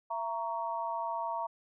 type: chord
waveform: sine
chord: A# diminished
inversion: second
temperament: just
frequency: 671.3 / 932.3 / 1118.8 Hz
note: E5 / A#5 / C#6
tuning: +31 / 0 / +16 cents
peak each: -38 / -34 / -40 dBFS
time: 0.1-1.47 s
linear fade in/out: 10 ms
effects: none